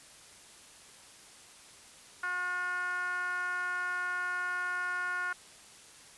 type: tone with band-pass filter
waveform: 10% pulse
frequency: 360 Hz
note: F#4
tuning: 47 cents flat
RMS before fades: -34 dBFS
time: 2.23-5.33 s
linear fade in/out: 5 ms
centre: 1400 Hz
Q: 4.9
effects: white hiss -54 dBFS RMS until 6.17 s + resampled to 24000 Hz